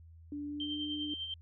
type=tone with pitch glide; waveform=sine; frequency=291.2 to 298 Hz; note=D4 to D4; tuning=-15 to +25 cents; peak=-37 dBFS; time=0.32-1.14 s; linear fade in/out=2 ms; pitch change=+40 cents; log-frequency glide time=0.46-0.77 s
type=tone with tremolo; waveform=sine; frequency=3136 Hz; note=G7; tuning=in tune; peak=-35 dBFS; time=0.6-1.34 s; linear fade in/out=2 ms; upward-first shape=sine; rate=10 Hz; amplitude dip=50%
effects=added 82 Hz sine -52 dBFS peak until 1.41 s